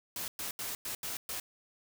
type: noise bursts at uneven times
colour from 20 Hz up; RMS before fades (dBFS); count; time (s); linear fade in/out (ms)
white; -38; 6; 0.16-0.28 / 0.39-0.51 / 0.59-0.75 / 0.85-0.95 / 1.03-1.17 / 1.29-1.4; 2
effects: none